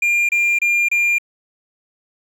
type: tone bursts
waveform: triangle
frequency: 2400 Hz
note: D7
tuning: 37 cents sharp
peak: -12 dBFS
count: 4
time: 0.02-1.184 s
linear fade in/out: 5 ms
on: 270 ms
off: 28 ms
effects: none